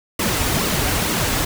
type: noise with flanger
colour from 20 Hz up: pink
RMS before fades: -20 dBFS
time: 0.19-1.45 s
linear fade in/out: 5 ms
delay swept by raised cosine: 1.2 to 6 ms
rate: 2.2 Hz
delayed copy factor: -0.65
effects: none